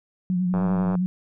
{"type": "tone with vibrato", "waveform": "sine", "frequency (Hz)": 181.3, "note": "F#3", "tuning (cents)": -35, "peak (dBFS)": -20, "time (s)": [0.3, 1.06], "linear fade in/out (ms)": 0, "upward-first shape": "sine", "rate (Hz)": 9.9, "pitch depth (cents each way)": 43}
{"type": "click train", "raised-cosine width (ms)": 1, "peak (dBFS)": -16, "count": 41, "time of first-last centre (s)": [0.54, 0.953], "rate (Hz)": 96.9}
{"effects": []}